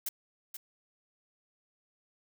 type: noise with echo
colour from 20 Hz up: blue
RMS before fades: -34 dBFS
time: 0.06-0.09 s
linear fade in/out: 5 ms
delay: 480 ms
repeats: 1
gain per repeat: -8 dB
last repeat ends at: 0.57 s
effects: none